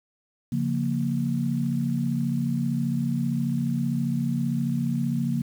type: chord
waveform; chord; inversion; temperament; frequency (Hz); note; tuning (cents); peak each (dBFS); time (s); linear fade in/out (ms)
sine; Bb minor; first; just; 139.85 / 174.81 / 233.1; Db3 / F3 / Bb3; +16 / +2 / 0; -27 / -29 / -26; 0.52-5.42; 5
effects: 8-bit